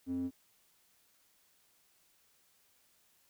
square tone with band-pass filter, 88.1 Hz, F2, 16 cents sharp, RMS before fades -36 dBFS, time 0.06-0.31 s, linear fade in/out 50 ms, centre 280 Hz, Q 7.6, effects white hiss -70 dBFS RMS until 3.29 s

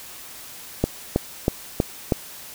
click train, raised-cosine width 2 ms, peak -4 dBFS, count 5, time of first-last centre 0.84-2.122 s, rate 3.12 Hz, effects white hiss -40 dBFS RMS until 2.54 s

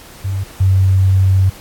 sine tone pair in turn, 96.6 / 95.05 Hz, G2 / F#2, -25 / +47 cents, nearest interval unison, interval 28 cents, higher first, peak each -16 / -8 dBFS, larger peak second, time 0.24-0.44 / 0.6-1.5 s, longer second, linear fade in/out 10 ms, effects pink hiss -38 dBFS RMS until 1.6 s + AAC 64 kbps

